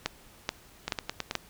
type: two click trains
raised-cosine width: 0.2 ms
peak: -13 / -10 dBFS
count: 5 / 4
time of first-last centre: 0.88-1.311 / 0.06-1.353 s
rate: 9.28 / 2.32 Hz
effects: pink hiss -55 dBFS RMS until 1.49 s